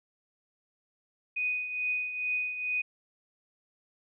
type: tone with tremolo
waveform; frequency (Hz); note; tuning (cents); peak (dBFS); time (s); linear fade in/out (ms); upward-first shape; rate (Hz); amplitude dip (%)
sine; 2489; D#7; 0; -26; 1.36-2.82; 10; triangle; 2.3; 65
effects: none